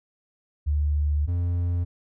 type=tone pair in turn; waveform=sine / triangle; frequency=73.8 / 87.43 Hz; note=D2 / F2; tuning=+9 / +2 cents; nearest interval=minor third; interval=293 cents; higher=second; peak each=-20 dBFS; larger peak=neither; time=0.66-1.27 / 1.27-1.85 s; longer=first; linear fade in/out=20 ms; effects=none